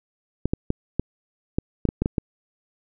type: clicks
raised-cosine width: 3 ms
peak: -8 dBFS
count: 10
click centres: 0.456 / 0.535 / 0.704 / 0.996 / 1.585 / 1.853 / 1.889 / 2.02 / 2.059 / 2.182 s
effects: none